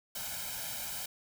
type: noise with comb filter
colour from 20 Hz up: white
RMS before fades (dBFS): -39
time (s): 0.15-1.06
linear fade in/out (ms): 5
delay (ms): 1.3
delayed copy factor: +0.8
effects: none